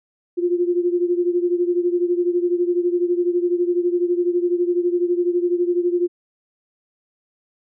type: beating tone pair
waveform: sine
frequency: 349.2 / 361.2 Hz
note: F4 / F#4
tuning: 0 / -42 cents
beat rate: 12 Hz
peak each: -18 / -22 dBFS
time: 0.37-6.08 s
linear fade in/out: 20 ms
effects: none